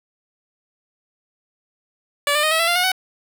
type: tone with pitch steps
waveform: 10% pulse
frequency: 576 / 598 / 620.9 / 644.7 / 669.3 / 694.9 / 721.5 / 749.1 Hz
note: D5 / D5 / D#5 / E5 / E5 / F5 / F#5 / F#5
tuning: -34 / +31 / -4 / -39 / +26 / -9 / -44 / +21 cents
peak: -8 dBFS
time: 2.27-2.918 s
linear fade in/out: 2 ms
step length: 81 ms
effects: none